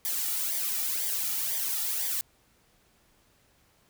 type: noise with flanger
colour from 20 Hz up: blue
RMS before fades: -30 dBFS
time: 0.05-2.21 s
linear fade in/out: 0 ms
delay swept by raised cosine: 0.73 to 1.93 ms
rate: 2 Hz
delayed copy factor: -0.65
effects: pink hiss -65 dBFS RMS until 3.89 s